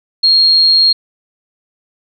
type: tone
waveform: sine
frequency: 4254 Hz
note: C8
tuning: 28 cents sharp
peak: -6 dBFS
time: 0.23-0.93 s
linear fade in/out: 10 ms
effects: none